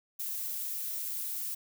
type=noise; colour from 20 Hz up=violet; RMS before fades=-36 dBFS; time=0.19-1.55 s; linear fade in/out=10 ms; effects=none